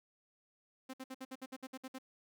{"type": "tone bursts", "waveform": "sawtooth", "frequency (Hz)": 261.6, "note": "C4", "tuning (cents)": 0, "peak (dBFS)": -39, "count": 11, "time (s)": [0.89, 1.986], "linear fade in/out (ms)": 10, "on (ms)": 46, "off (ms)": 59, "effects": []}